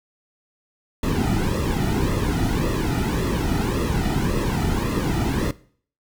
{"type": "noise with flanger", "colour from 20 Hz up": "brown", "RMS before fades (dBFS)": -22, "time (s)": [1.03, 5.51], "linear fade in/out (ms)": 2, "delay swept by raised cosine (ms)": [1.3, 1.87], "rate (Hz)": 1.8, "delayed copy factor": -0.75, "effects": ["noise-tail reverb RT60 0.5 s tail -19 dB re dry"]}